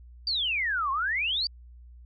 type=exponential two-way sweep; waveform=sine; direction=down then up; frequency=4748 to 1043 to 4748 Hz; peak=-25 dBFS; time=0.27-1.47 s; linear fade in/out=2 ms; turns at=0.91 s; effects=added 60 Hz sine -46 dBFS peak until 2.05 s